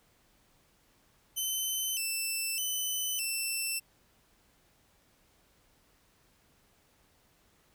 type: tone with pitch steps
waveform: 10% pulse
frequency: 3056 / 2664 / 3018 / 2679 Hz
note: G7 / E7 / F#7 / E7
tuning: -45 / +18 / +34 / +27 cents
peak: -23 dBFS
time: 1.36-3.8 s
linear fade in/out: 20 ms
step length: 610 ms
effects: pink hiss -67 dBFS RMS until 7.74 s